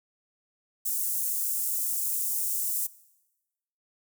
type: high-pass noise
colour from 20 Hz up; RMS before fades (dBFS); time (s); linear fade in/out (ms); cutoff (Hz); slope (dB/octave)
white; -29; 0.85-2.87; 10; 7500; 24
effects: noise-tail reverb RT60 1.0 s tail -20 dB re dry